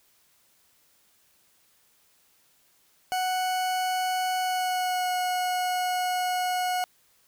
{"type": "tone with pitch glide", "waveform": "40% pulse", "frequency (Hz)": [740, 729.4], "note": ["F#5", "F#5"], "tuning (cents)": [0, -25], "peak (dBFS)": -24, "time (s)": [3.12, 6.84], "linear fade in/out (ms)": 0, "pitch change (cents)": -25, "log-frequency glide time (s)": [4.39, 5.12], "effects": ["white hiss -64 dBFS RMS until 7.27 s"]}